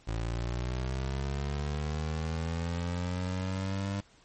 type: linear sweep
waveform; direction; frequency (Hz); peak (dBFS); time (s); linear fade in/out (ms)
25% pulse; up; 54.9 to 100; -27; 0.07-4.01; 10
effects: pink hiss -61 dBFS RMS until 4.24 s + MP3 32 kbps